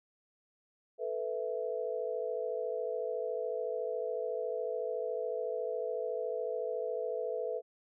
sine chord, A suspended second, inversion none, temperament equal, 440 / 493.9 / 659.3 Hz, A4 / B4 / E5, 0 / 0 / 0 cents, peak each -37 / -36 / -39 dBFS, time 0.98-7.62 s, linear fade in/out 50 ms, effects none

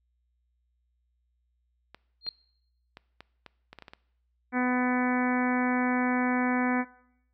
clicks, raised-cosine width 0.3 ms, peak -28 dBFS, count 10, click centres 1.946 / 2.266 / 2.971 / 3.206 / 3.463 / 3.73 / 3.787 / 3.823 / 3.882 / 3.935 s
sine tone with exponential growth, 4200 Hz, C8, 6 cents sharp, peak -25 dBFS, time 2.21-2.29 s, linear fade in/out 2 ms, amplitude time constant 17 ms
harmonic tone, 250 Hz, B3, 21 cents sharp, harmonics 1 / 2 / 3 / 4 / 5 / 6 / 7 / 8 / 9, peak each -26 / -35 / -33 / -36 / -39 / -35 / -36 / -38 / -37 dBFS, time 4.52-6.85 s, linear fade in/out 50 ms
effects noise-tail reverb RT60 0.8 s tail -21 dB re dry + added 60 Hz sine -70 dBFS peak until 7.33 s

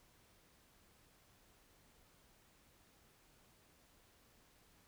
silence, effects pink hiss -69 dBFS RMS until 4.87 s

